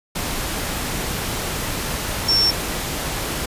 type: tone in noise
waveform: sine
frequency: 5450 Hz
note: F8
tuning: 43 cents flat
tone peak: -14 dBFS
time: 2.28-2.51 s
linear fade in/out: 10 ms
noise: pink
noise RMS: -25 dBFS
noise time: 0.15-3.46 s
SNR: +8 dB
effects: resampled to 32000 Hz